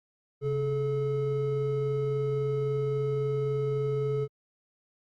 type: tone pair together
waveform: triangle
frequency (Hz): 135.44 / 430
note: C#3 / A4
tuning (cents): -40 / -40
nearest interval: octave + minor sixth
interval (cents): 2000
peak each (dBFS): -28 / -26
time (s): 0.41-4.28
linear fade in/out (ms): 50
effects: Opus 48 kbps